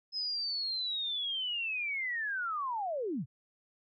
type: linear sweep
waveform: sine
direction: down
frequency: 5140 to 100 Hz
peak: -32 dBFS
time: 0.12-3.26 s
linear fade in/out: 50 ms
effects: none